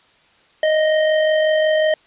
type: tone with amplitude modulation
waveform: square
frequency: 622.3 Hz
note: D#5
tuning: in tune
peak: -13 dBFS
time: 0.63-1.94 s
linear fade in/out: 2 ms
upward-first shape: sine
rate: 45.5 Hz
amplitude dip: 30%
effects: white hiss -54 dBFS RMS until 2.06 s + resampled to 8000 Hz